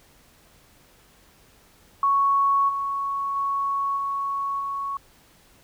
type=tone with level steps; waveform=sine; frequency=1110 Hz; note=C#6; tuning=2 cents sharp; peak=-17 / -24 / -22 / -24 / -26 dBFS; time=2.03-4.97 s; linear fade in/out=2 ms; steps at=2.68 / 3.35 / 3.96 / 4.59 s; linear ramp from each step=20 ms; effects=pink hiss -56 dBFS RMS until 5.63 s